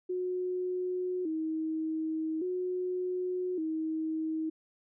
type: tone with vibrato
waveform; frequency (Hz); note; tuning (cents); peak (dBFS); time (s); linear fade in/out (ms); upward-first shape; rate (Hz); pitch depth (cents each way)
sine; 340; F4; -46; -30; 0.09-4.5; 10; square; 0.43; 120
effects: none